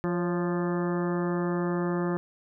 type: harmonic tone with a mistuned harmonic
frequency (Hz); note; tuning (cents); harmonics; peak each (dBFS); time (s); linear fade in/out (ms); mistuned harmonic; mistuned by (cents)
174.61; F3; 0; 1 / 2 / 3 / 4 / 5 / 6 / 7 / 8 / 9 / 10; -28 / -29 / -37 / -41 / -41 / -41 / -40 / -47 / -47 / -44; 0.04-2.17; 0; 3; +65
effects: none